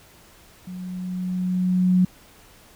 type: tone with level ramp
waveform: sine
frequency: 182.7 Hz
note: F#3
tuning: 22 cents flat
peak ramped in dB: -32 to -13 dBFS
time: 0.67-2.05 s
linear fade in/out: 5 ms
effects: pink hiss -51 dBFS RMS until 2.75 s